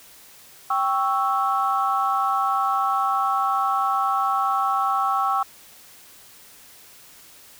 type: chord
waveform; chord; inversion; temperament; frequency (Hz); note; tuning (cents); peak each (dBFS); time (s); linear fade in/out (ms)
sine; C# diminished; second; equal; 784 / 1108.7 / 1318.5; G5 / C#6 / E6; 0 / 0 / 0; -23; 0.7-5.43; 5
effects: tanh soft clip ceiling -10 dBFS + white hiss -48 dBFS RMS until 7.59 s